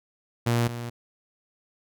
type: tone pair in turn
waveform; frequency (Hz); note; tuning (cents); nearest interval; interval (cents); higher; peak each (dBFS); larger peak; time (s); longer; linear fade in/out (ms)
sawtooth; 118.2 / 118.95; A#2 / A#2; +24 / +35; unison; 11; second; -17 / -28; first; 0.46-0.68 / 0.68-0.9; neither; 10
effects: none

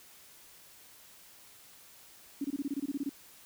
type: tone bursts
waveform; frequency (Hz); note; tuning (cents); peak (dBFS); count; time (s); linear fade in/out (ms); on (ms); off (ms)
sine; 280.9; C#4; +23; -30; 12; 2.41-3.094; 5; 35; 24
effects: white hiss -56 dBFS RMS until 3.45 s

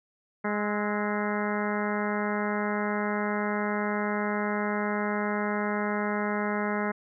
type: harmonic tone with a mistuned harmonic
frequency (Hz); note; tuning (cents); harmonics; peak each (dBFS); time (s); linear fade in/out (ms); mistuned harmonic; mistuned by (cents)
207.7; G#3; 0; 1 / 2 / 3 / 4 / 5 / 6 / 7 / 8 / 9 / 10; -30 / -33 / -35 / -36 / -37 / -38 / -38 / -39 / -40 / -40; 0.44-6.92; 10; 6; +54
effects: none

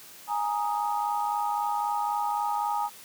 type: chord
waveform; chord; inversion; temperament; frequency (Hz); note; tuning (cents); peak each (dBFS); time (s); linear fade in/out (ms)
sine; Ab suspended second; none; just; 830.6 / 934.4 / 1245.9; Ab5 / Bb5 / Eb6; 0 / +4 / +2; -28 / -30 / -33; 0.27-2.9; 50
effects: white hiss -48 dBFS RMS until 3.04 s + high-pass 100 Hz 12 dB/octave

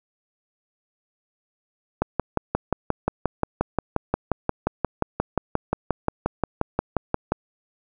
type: click train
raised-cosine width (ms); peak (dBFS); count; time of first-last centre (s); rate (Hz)
1; -6; 31; 2.02-7.32; 5.66
effects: none

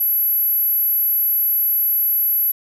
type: tone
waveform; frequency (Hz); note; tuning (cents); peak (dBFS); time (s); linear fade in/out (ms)
sine; 11670; F#9; -25; -14; 0-2.52; 10
effects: tanh soft clip ceiling -10 dBFS + 8-bit

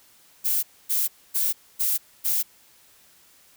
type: noise bursts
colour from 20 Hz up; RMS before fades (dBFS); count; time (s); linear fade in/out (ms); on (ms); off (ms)
violet; -23; 5; 0.44-2.43; 20; 190; 260
effects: white hiss -56 dBFS RMS until 3.56 s

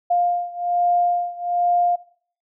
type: beating tone pair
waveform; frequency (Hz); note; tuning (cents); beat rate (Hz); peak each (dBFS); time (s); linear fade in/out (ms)
sine; 703 / 704.2; F5 / F5; +11 / +14; 1.2; -20 / -22; 0.1-1.96; 10
effects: noise-tail reverb RT60 0.5 s tail -18 dB re dry

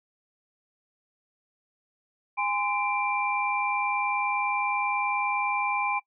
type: tone cluster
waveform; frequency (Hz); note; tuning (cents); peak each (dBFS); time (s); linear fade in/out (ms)
sine; 820 / 1030 / 2359; G#5 / C6 / D7; -22 / -28 / +7; -29; 2.37-6; 20
effects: noise-tail reverb RT60 0.1 s tail -22 dB re dry

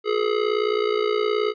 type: tone with amplitude modulation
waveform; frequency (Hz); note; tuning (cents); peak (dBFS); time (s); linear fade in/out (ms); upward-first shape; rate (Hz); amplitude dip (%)
square; 422.5; G#4; +30; -17; 0.04-1.54; 50; sine; 59; 80
effects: resampled to 11025 Hz

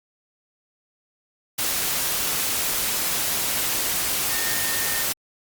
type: tone in noise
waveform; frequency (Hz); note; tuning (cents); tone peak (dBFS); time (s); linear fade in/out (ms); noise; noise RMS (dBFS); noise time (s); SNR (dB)
sine; 1827; A#6; -35; -31; 4.3-5.03; 10; white; -24; 1.58-5.13; -10
effects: Opus 48 kbps

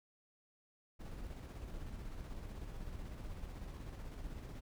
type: noise with tremolo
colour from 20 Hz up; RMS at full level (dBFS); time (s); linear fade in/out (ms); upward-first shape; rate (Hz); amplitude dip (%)
brown; -45; 0.99-4.61; 20; square; 16; 30
effects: none

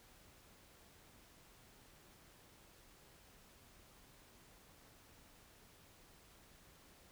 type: silence
effects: pink hiss -64 dBFS RMS until 7.11 s

